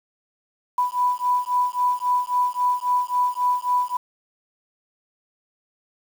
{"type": "beating tone pair", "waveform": "sine", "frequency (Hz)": [987.8, 991.5], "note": ["B5", "B5"], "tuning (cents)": [0, 7], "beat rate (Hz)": 3.7, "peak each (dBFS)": -22, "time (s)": [0.78, 3.97], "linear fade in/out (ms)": 5, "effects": ["7-bit"]}